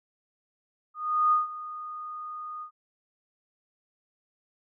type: tone with ADSR envelope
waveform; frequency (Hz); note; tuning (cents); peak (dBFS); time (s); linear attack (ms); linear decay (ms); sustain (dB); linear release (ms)
sine; 1232; D#6; -17; -18; 0.94-2.71; 380; 150; -17; 90
effects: none